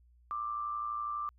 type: tone with amplitude modulation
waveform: sine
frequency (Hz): 1181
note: D6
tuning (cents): +9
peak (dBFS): -31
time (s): 0.31-1.29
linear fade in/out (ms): 0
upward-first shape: sine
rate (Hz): 112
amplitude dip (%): 50
effects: added 60 Hz sine -60 dBFS peak until 1.38 s